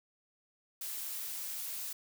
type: noise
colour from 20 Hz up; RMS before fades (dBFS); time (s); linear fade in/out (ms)
blue; -40; 0.81-1.93; 5
effects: none